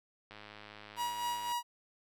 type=click train; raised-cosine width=0.3 ms; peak=-33 dBFS; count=128; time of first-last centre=0.31-1.52 s; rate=105 Hz
type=tone with tremolo; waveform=45% pulse; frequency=960 Hz; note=B5; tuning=49 cents flat; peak=-32 dBFS; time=0.96-1.63 s; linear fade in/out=50 ms; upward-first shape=sine; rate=3.9 Hz; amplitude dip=50%
effects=none